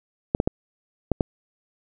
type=clicks; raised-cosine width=2 ms; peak=-6 dBFS; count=5; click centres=0.349 / 0.401 / 0.475 / 1.117 / 1.208 s; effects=none